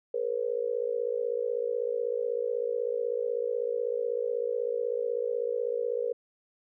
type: tone with amplitude modulation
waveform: sine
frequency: 479.5 Hz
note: A#4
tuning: 49 cents sharp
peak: -23 dBFS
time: 0.14-6.13 s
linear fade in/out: 5 ms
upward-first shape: sine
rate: 56.1 Hz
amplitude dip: 95%
effects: none